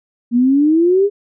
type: exponential sweep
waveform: sine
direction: up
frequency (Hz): 233.1 to 415.3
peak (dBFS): -9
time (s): 0.31-1.1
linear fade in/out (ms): 50
effects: none